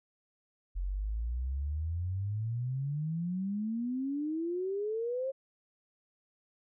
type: exponential sweep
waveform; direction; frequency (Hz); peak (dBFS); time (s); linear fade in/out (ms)
sine; up; 43.65 to 543; -31; 0.75-5.32; 20
effects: none